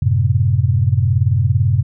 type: chord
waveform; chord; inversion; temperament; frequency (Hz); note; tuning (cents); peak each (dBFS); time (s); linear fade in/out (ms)
sine; F# diminished; none; equal; 92.5 / 110 / 130.81; F#2 / A2 / C3; 0 / 0 / 0; -16; 0.02-1.83; 5
effects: none